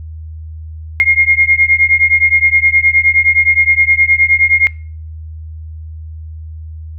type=beating tone pair; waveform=sine; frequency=2132 / 2141.6 Hz; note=C7 / C7; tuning=+32 / +40 cents; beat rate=9.6 Hz; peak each=-10 dBFS; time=1-4.67 s; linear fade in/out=0 ms; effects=noise-tail reverb RT60 0.5 s tail -23 dB re dry + added 79 Hz sine -25 dBFS peak until 6.98 s